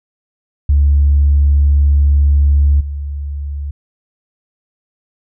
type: tone with level steps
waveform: sine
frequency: 71.5 Hz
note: D2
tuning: 46 cents flat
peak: -6 / -19 dBFS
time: 0.69-3.71 s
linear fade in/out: 5 ms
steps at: 2.8 s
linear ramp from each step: 10 ms
effects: tanh soft clip ceiling -3 dBFS